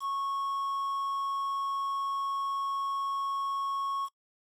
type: tone with quantisation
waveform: triangle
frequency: 1101 Hz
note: C#6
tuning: 12 cents flat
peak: -28 dBFS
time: 0-4.09 s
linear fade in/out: 50 ms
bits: 8
effects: noise-tail reverb RT60 0.1 s tail -23 dB re dry + low-pass 12000 Hz 12 dB/octave